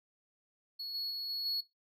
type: tone with level steps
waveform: triangle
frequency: 4362 Hz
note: C#8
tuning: 29 cents flat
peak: -37 / -33 / -35 / -33 / -30 dBFS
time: 0.79-1.61 s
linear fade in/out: 10 ms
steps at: 0.94 / 1.1 / 1.29 / 1.45 s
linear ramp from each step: 10 ms
effects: noise-tail reverb RT60 0.2 s tail -19 dB re dry